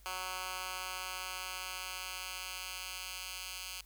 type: tone with high-pass filter sweep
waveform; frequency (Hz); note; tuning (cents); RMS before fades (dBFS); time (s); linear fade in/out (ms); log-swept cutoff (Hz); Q
10% pulse; 185; F#3; 0; -42; 0.06-3.81; 0; 1200 to 2900; 0.9
effects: added 50 Hz sine -57 dBFS peak until 3.85 s + white hiss -65 dBFS RMS until 3.85 s